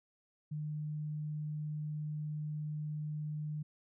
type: tone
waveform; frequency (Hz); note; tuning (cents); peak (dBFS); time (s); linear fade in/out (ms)
sine; 151.4; D#3; -47; -36; 0.51-3.63; 10
effects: none